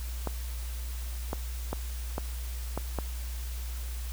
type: clicks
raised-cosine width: 1 ms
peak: -17 dBFS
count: 6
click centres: 0.273 / 1.331 / 1.73 / 2.181 / 2.776 / 2.987 s
effects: added 60 Hz sine -33 dBFS peak until 4.12 s + white hiss -46 dBFS RMS until 4.12 s